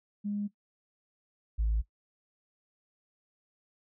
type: tone pair in turn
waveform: sine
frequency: 205.2 / 54.48 Hz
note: G#3 / A1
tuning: -21 / -16 cents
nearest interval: octave + major seventh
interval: 2295 cents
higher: first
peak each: -30 / -24 dBFS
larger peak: second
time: 0.24-0.48 / 1.58-1.82 s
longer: neither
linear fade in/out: 20 ms
effects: noise-tail reverb RT60 0.1 s tail -17 dB re dry + tanh soft clip ceiling -22 dBFS